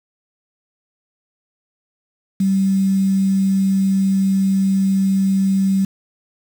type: tone with quantisation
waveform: sine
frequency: 193.4 Hz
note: G3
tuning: 23 cents flat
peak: -13 dBFS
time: 2.4-5.85 s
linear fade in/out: 5 ms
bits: 6
effects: none